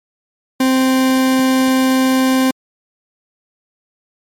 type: tone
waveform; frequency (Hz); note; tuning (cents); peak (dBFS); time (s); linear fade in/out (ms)
40% pulse; 261.1; C4; -3; -10; 0.6-2.51; 5
effects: MP3 64 kbps